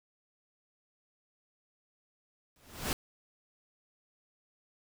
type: noise with exponential growth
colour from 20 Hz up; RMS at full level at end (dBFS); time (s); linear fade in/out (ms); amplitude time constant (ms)
pink; -29; 2.56-2.93; 1; 80
effects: none